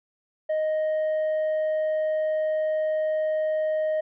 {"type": "tone with tanh clipping", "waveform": "sine", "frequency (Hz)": 622.3, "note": "D#5", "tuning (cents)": 0, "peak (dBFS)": -23, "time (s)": [0.49, 4.01], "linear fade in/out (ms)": 10, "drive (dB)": 3, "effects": []}